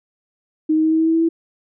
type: tone with pitch steps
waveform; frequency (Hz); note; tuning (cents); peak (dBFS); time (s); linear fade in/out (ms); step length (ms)
sine; 312 / 314.5 / 317.1 / 319.7 / 322.3 / 324.9 / 327.5 / 330.2; D#4 / D#4 / D#4 / D#4 / E4 / E4 / E4 / E4; +5 / +19 / +33 / +47 / -39 / -25 / -11 / +3; -13; 0.69-1.29; 10; 75
effects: none